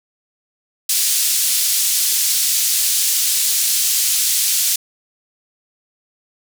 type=band-pass noise; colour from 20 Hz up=white; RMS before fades=-17 dBFS; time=0.89-4.76 s; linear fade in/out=5 ms; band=4100 to 12000 Hz; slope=12 dB/octave; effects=none